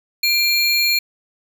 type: tone pair together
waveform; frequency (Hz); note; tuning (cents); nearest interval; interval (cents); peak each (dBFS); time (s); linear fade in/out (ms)
square; 2377 / 4254; D7 / C8; +20 / +28; minor seventh; 1008; -18; 0.23-0.99; 5
effects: none

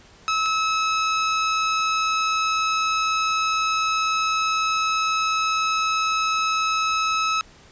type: tone pair in turn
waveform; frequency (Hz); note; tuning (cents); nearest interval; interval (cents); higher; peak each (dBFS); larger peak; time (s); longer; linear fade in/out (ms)
sawtooth; 1294 / 1294; E6 / E6; -32 / -32; unison; 0; neither; -16; neither; 0.28-0.46 / 0.46-7.41; second; 0
effects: pink hiss -50 dBFS RMS until 7.71 s + resampled to 16000 Hz

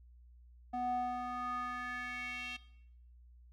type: tone with band-pass filter sweep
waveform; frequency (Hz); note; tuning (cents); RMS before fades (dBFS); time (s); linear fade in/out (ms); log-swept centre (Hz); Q
square; 246.9; B3; 0; -39; 0.73-2.57; 10; 630 to 2900; 4.1
effects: noise-tail reverb RT60 0.7 s tail -17 dB re dry + added 60 Hz sine -56 dBFS peak until 3.52 s

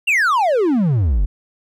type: exponential sweep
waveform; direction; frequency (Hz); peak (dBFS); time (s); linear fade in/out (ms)
triangle; down; 2854 to 41.2; -11; 0.07-1.26; 10
effects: none

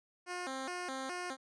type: tone with vibrato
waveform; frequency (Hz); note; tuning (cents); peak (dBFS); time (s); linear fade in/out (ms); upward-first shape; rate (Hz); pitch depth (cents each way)
10% pulse; 307.8; D#4; -19; -30; 0.26-1.37; 50; square; 2.4; 260
effects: resampled to 22050 Hz

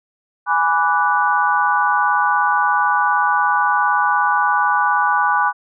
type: chord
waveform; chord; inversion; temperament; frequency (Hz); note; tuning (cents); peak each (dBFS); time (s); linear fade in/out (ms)
sine; G# half-diminished seventh; none; equal with one note detuned; 830.6 / 987.8 / 1163.9 / 1480; G#5 / B5 / D6 / F#6; 0 / 0 / -16 / 0; -19; 0.46-5.53; 50
effects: none

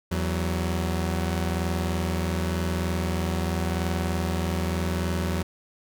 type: tone pair together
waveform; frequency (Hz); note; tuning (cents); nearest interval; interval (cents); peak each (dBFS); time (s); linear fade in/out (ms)
sawtooth; 83.2 / 187.3; E2 / F#3; +17 / +21; octave + major second; 1404; -22 / -25; 0.11-5.43; 10
effects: none

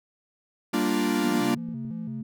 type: chord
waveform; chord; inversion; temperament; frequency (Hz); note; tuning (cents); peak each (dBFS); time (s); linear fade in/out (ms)
45% pulse; G minor seventh; none; equal; 196 / 233.1 / 293.7 / 349.2; G3 / Bb3 / D4 / F4; 0 / 0 / 0 / 0; -30 / -27 / -27 / -29; 0.73-1.55; 10
type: tone with pitch glide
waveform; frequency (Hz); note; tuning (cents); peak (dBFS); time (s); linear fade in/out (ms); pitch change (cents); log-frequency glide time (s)
sine; 243.9 to 221.1; B3 to A3; -21 to +9; -32; 1.18-2.23; 5; -170; 1.3-1.97
type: tone with vibrato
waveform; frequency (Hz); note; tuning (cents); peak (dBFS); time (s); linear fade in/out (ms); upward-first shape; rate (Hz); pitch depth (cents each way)
triangle; 151.2; D#3; -49; -34; 1.24-2.22; 10; square; 3; 200
type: clicks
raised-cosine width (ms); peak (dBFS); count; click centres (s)
3; -35; 2; 1.688 / 1.85
effects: none

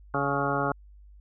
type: harmonic tone with a mistuned harmonic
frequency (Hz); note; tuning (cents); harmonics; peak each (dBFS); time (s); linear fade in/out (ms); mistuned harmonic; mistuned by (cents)
140.6; C#3; +25; 1 / 2 / 3 / 4 / 5 / 6 / 8 / 9 / 10; -33 / -33 / -33 / -33 / -33 / -33 / -33 / -33 / -33; 0.14-0.72; 2; 8; -28
effects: added 50 Hz sine -48 dBFS peak until 1.2 s

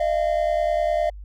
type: tone pair together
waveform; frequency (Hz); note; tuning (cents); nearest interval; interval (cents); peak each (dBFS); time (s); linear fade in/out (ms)
triangle; 614.1 / 684; D#5 / F5; -23 / -36; major second; 187; -20; 0-1.1; 5
effects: added 50 Hz sine -35 dBFS peak until 1.24 s

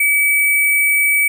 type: tone with sample-and-hold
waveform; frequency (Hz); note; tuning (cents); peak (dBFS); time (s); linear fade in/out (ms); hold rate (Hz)
sine; 2286; D7; -47; -11; 0-1.28; 5; 11025
effects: none

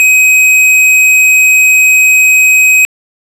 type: tone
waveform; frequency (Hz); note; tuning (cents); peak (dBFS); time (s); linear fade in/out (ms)
square; 2526; D#7; +26; -4; 0-2.85; 0
effects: low-pass 12000 Hz 12 dB/octave + 7-bit

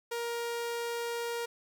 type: tone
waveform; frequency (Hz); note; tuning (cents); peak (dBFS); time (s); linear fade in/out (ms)
sawtooth; 470.2; A#4; +15; -29; 0.11-1.46; 10
effects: none

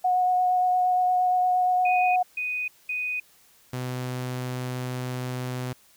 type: tone with vibrato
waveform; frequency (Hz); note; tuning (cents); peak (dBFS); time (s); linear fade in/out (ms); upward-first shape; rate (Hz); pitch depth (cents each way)
sine; 730; F#5; -24; -19; 0.04-2.23; 10; sine; 8.6; 11
type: tone bursts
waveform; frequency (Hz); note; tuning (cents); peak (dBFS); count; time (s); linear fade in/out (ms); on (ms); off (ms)
sine; 2489; D#7; 0; -26; 3; 1.85-3.2; 5; 310; 210
type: tone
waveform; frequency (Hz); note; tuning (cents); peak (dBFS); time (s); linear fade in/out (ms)
sawtooth; 126.4; B2; +41; -25; 3.73-5.73; 5
effects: white hiss -58 dBFS RMS until 5.96 s

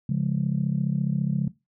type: chord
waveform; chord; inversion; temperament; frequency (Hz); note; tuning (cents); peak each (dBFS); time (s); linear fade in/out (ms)
sine; Db major; none; just; 138.59 / 173.24 / 207.9; Db3 / F3 / Ab3; 0 / -14 / +2; -24 / -26 / -28; 0.09-1.48; 5
effects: noise-tail reverb RT60 0.2 s tail -17 dB re dry + tanh soft clip ceiling -13 dBFS

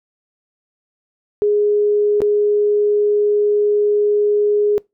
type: tone with dropouts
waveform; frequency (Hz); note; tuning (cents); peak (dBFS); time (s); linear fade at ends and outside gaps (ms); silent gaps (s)
sine; 415.3; G#4; 0; -12; 1.42-4.78; 0; 2.205-2.218
effects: noise-tail reverb RT60 0.2 s tail -24 dB re dry

